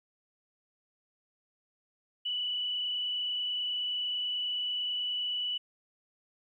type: tone with frequency modulation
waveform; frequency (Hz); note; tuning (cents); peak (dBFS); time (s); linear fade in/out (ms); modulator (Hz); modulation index
sine; 2961; F#7; +1; -30; 2.25-5.58; 10; 29.3; 1.3
effects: 12-bit